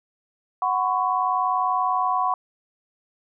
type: chord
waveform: sine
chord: F# suspended fourth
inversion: none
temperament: equal with one note detuned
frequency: 740 / 1008.5 / 1108.7 Hz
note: F#5 / B5 / C#6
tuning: 0 / +36 / 0 cents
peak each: -24 dBFS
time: 0.62-2.34 s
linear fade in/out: 2 ms
effects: none